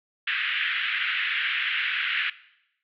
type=band-pass noise; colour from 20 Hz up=pink; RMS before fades=-27 dBFS; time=0.27-2.3 s; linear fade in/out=5 ms; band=1500 to 3200 Hz; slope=48 dB/octave; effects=noise-tail reverb RT60 0.8 s tail -18 dB re dry